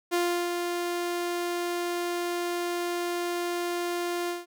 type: tone with ADSR envelope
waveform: sawtooth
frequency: 349.2 Hz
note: F4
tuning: in tune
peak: -19 dBFS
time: 0.11-4.46 s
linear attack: 29 ms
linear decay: 350 ms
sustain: -5 dB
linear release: 170 ms
effects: none